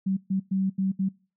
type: tone bursts at uneven times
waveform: sine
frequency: 191.5 Hz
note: G3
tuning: 40 cents flat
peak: -22 dBFS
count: 5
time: 0.06-0.17 / 0.3-0.4 / 0.51-0.7 / 0.78-0.92 / 0.99-1.09 s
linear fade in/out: 10 ms
effects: noise-tail reverb RT60 0.4 s tail -25 dB re dry